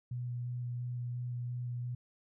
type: tone with vibrato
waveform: sine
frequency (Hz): 122.3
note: B2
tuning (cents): -16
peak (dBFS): -35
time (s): 0.11-1.95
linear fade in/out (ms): 5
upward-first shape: square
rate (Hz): 2.9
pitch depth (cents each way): 9
effects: none